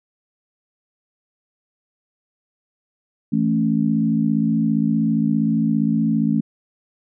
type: chord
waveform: sine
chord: A major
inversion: second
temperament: equal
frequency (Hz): 164.81 / 220 / 277.2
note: E3 / A3 / C#4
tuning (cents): 0 / 0 / 0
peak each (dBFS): -22 / -18 / -22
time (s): 3.32-6.41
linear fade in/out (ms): 10
effects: none